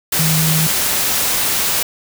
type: tone in noise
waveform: sine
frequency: 158.6 Hz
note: D#3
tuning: 33 cents sharp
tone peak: -15 dBFS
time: 0.19-0.67 s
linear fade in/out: 5 ms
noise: white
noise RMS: -17 dBFS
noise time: 0.12-1.83 s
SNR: -1 dB
effects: none